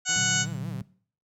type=harmonic tone; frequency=740 Hz; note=F#5; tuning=in tune; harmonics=1 / 2 / 3 / 4 / 5 / 6 / 7 / 8 / 9 / 10; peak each=-39 / -28 / -36 / -30 / -38 / -35 / -39 / -34 / -28 / -28 dBFS; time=0.05-0.46 s; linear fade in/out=50 ms
type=tone with vibrato; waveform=sawtooth; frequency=147.6 Hz; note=D3; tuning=9 cents sharp; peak=-36 dBFS; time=0.09-0.81 s; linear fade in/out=0 ms; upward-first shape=sine; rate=5.5 Hz; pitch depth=250 cents each way
type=chord; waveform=sine; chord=Bb augmented; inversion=none; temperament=equal; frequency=116.54 / 146.83 / 185 Hz; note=Bb2 / D3 / F#3; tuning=0 / 0 / 0 cents; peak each=-35 / -36 / -34 dBFS; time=0.16-0.82 s; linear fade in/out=5 ms
effects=noise-tail reverb RT60 0.5 s tail -20 dB re dry